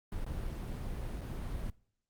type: noise with dropouts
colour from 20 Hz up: brown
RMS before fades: -38 dBFS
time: 0.12-1.7 s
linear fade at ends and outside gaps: 1 ms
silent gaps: 0.246-0.264 / 1.211-1.215 s
effects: noise-tail reverb RT60 0.6 s tail -24 dB re dry + Opus 32 kbps